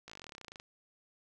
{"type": "slowing click train", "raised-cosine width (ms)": 0.2, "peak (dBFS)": -30, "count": 20, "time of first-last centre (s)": [0.08, 0.599], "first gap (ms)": 17, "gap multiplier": 1.05, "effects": []}